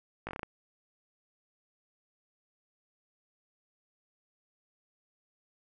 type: slowing click train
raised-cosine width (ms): 0.5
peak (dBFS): -22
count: 7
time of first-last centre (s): 0.27-0.432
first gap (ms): 18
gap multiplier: 1.16
effects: none